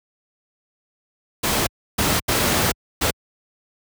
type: noise bursts at uneven times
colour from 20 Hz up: pink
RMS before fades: -19 dBFS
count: 4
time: 1.43-1.67 / 1.98-2.2 / 2.28-2.72 / 3.01-3.11 s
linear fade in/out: 10 ms
effects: high-pass 60 Hz 12 dB/octave